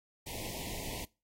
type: band-stop noise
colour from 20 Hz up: pink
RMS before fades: -41 dBFS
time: 0.26-1.05 s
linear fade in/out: 10 ms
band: 1000 to 1900 Hz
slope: 96 dB/octave
effects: noise-tail reverb RT60 0.3 s tail -23 dB re dry + AAC 48 kbps